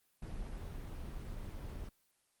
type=noise; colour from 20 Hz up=brown; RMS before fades=-43 dBFS; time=0.22-1.89 s; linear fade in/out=5 ms; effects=white hiss -75 dBFS RMS until 2.4 s + Opus 24 kbps